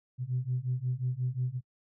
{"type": "beating tone pair", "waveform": "sine", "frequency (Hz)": [123.47, 129.07], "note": ["B2", "C3"], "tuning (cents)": [0, -23], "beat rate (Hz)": 5.6, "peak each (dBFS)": [-32, -31], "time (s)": [0.18, 1.61], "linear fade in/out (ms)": 50, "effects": ["noise-tail reverb RT60 0.1 s tail -24 dB re dry", "tanh soft clip ceiling -22 dBFS"]}